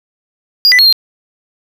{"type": "tone with pitch steps", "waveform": "triangle", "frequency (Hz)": [4841, 1992, 4276, 4182], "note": ["D#8", "B6", "C8", "C8"], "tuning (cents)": [-48, 14, 37, -2], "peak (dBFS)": -3, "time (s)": [0.65, 0.926], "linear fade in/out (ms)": 0, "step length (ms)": 69, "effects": []}